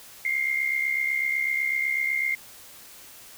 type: tone pair together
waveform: sine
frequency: 2100 / 2168 Hz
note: C7 / C#7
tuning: +6 / -39 cents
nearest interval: minor second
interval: 55 cents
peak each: -24 / -29 dBFS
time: 0.25-2.35 s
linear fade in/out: 2 ms
effects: white hiss -47 dBFS RMS until 3.37 s